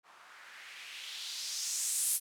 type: noise with low-pass filter sweep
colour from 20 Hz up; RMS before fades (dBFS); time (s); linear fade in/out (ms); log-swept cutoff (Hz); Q
violet; -38; 0.03-2.2; 50; 1000 to 11000; 2.2
effects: none